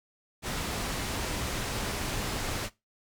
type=low-pass noise; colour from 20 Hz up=pink; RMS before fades=-33 dBFS; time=0.42-2.7 s; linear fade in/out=50 ms; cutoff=10000 Hz; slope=12 dB/octave; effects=noise-tail reverb RT60 0.2 s tail -18 dB re dry